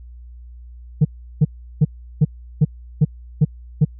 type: tone bursts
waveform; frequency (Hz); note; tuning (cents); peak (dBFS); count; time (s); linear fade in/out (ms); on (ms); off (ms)
sine; 151.4; D#3; -47; -6; 8; 1.01-3.85; 10; 40; 360
effects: tanh soft clip ceiling -8 dBFS + added 60 Hz sine -36 dBFS peak until 3.99 s